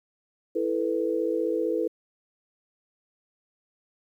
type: chord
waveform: sine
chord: E suspended fourth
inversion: none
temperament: equal with one note detuned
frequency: 329.6 / 438.5 / 493.9 Hz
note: E4 / A4 / B4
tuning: 0 / -6 / 0 cents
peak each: -28 dBFS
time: 0.55-1.88 s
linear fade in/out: 10 ms
effects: 10-bit